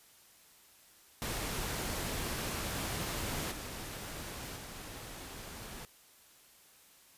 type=noise with level steps; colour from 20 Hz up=pink; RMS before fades=-37 / -43 / -46 dBFS; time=1.22-5.85 s; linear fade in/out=0 ms; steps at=3.51 / 4.56 s; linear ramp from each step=10 ms; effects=white hiss -61 dBFS RMS until 7.17 s + resampled to 32000 Hz